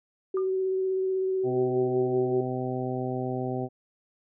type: tone with vibrato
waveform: sine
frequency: 377.9 Hz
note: F#4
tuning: 37 cents sharp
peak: -24 dBFS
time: 0.34-2.41 s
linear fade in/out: 5 ms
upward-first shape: sine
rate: 16 Hz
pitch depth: 12 cents each way
type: tone with exponential decay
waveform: sine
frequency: 1200 Hz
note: D6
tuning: 37 cents sharp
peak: -32 dBFS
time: 0.37-0.5 s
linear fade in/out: 1 ms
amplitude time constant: 28 ms
type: harmonic tone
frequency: 127.7 Hz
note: C3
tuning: 42 cents flat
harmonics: 1 / 2 / 3 / 4 / 5 / 6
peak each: -33 / -33 / -33 / -38 / -38 / -37 dBFS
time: 1.43-3.69 s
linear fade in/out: 50 ms
effects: none